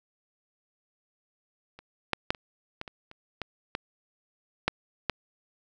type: clicks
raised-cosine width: 0.3 ms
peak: -30 / -9 / -8 / -28 / -19 / -25 / -30 / -17 / -14 / -7 / -9 dBFS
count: 11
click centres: 1.79 / 2.133 / 2.305 / 2.348 / 2.814 / 2.878 / 3.114 / 3.417 / 3.751 / 4.68 / 5.097 s
effects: none